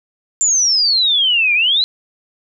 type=exponential two-way sweep; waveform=sine; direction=down then up; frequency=7290 to 2342 to 4125 Hz; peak=-11 dBFS; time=0.41-1.84 s; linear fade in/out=0 ms; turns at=1.54 s; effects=none